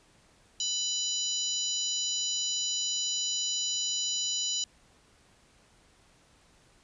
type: harmonic tone with a mistuned harmonic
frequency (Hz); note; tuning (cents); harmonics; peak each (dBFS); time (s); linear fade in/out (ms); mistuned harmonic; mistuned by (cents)
994; B5; +11; 3 / 4 / 5 / 6 / 7; -34 / -34 / -39 / -38 / -33; 0.6-4.64; 2; 6; -48
effects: pink hiss -62 dBFS RMS until 6.83 s + resampled to 22050 Hz